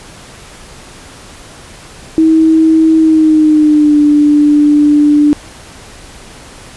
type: tone with pitch glide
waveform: sine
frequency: 320 to 295.1 Hz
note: D#4 to D4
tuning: +49 to +8 cents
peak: -4 dBFS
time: 2.18-5.33 s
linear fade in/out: 0 ms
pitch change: -141 cents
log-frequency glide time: 2.97-4 s
effects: pink hiss -34 dBFS RMS until 6.76 s + resampled to 24000 Hz